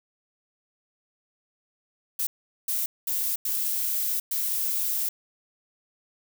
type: noise bursts at uneven times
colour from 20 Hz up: violet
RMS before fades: -27 dBFS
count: 5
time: 2.19-2.27 / 2.68-2.86 / 3.07-3.36 / 3.45-4.2 / 4.31-5.09 s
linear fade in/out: 5 ms
effects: none